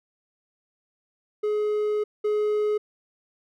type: tone pair in turn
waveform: triangle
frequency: 421.6 / 421.6 Hz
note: G#4 / G#4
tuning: +26 / +26 cents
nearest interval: unison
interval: 0 cents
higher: neither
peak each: -20 / -19 dBFS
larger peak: second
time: 1.43-2.04 / 2.24-2.78 s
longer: first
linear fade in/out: 10 ms
effects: none